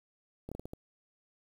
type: slowing click train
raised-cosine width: 2 ms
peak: -28 dBFS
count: 6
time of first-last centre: 0.49-0.734 s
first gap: 26 ms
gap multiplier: 1.32
effects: 9-bit